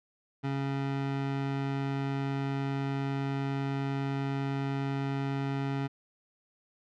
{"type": "tone", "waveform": "25% pulse", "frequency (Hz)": 137.7, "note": "C#3", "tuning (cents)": -11, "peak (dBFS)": -26, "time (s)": [0.43, 5.88], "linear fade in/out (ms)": 20, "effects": ["low-pass 3000 Hz 12 dB/octave"]}